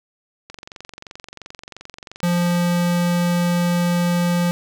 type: click train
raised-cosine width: 0.2 ms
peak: -19 dBFS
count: 48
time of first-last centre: 0.5-2.552 s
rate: 22.9 Hz
type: tone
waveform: square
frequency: 174.61 Hz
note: F3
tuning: in tune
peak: -17 dBFS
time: 2.23-4.51 s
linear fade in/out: 0 ms
effects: none

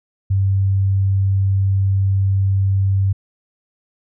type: tone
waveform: sine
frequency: 97.2 Hz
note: G2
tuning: 14 cents flat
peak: -13 dBFS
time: 0.3-3.13 s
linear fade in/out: 10 ms
effects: none

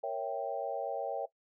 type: chord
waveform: sine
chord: A# diminished seventh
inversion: none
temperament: equal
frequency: 466.2 / 554.4 / 659.3 / 784 Hz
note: A#4 / C#5 / E5 / G5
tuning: 0 / 0 / 0 / 0 cents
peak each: -40 / -37 / -38 / -38 dBFS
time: 0.03-1.26 s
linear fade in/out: 10 ms
effects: noise-tail reverb RT60 0.1 s tail -18 dB re dry

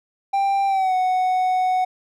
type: tone with pitch glide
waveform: triangle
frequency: 789 to 740.4 Hz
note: G5 to F#5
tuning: +11 to +1 cents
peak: -15 dBFS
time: 0.33-1.85 s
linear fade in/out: 10 ms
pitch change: -110 cents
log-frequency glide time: 0.67-0.94 s
effects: none

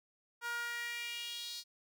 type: tone with high-pass filter sweep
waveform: sawtooth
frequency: 473.8 Hz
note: A#4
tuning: 28 cents sharp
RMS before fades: -41 dBFS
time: 0.41-1.64 s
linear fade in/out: 50 ms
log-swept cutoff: 1200 to 4500 Hz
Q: 3.7
effects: none

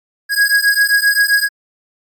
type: beating tone pair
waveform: square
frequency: 1648 / 1655.6 Hz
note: G#6 / G#6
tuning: -14 / -6 cents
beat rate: 7.6 Hz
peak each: -14 dBFS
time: 0.29-1.49 s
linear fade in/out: 50 ms
effects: MP3 96 kbps

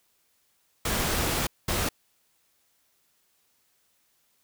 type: noise bursts at uneven times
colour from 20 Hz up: pink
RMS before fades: -27 dBFS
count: 2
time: 0.85-1.47 / 1.68-1.89 s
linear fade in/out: 5 ms
effects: white hiss -69 dBFS RMS until 4.43 s

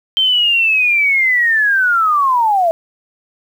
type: linear sweep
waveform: sine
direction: down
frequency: 3136 to 642 Hz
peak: -10 dBFS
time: 0.17-2.71 s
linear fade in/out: 0 ms
effects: 7-bit

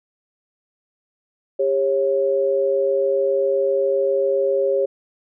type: tone pair together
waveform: sine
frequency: 399.5 / 547 Hz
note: G4 / C#5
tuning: +33 / -23 cents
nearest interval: perfect fourth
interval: 544 cents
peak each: -20 / -18 dBFS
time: 1.59-4.86 s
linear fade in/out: 10 ms
effects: none

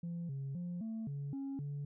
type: tone with pitch steps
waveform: sine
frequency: 170.7 / 136.8 / 175.7 / 222.8 / 141.5 / 273.8 / 143.3 Hz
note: F3 / C#3 / F3 / A3 / C#3 / C#4 / D3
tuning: -39 / -23 / +11 / +22 / +36 / -21 / -42 cents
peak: -36 dBFS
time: 0.03-1.85 s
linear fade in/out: 5 ms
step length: 260 ms
effects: tanh soft clip ceiling -36 dBFS

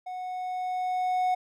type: tone with level ramp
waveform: triangle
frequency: 735 Hz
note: F#5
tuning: 12 cents flat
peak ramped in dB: -32 to -20 dBFS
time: 0.06-1.35 s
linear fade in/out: 10 ms
effects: none

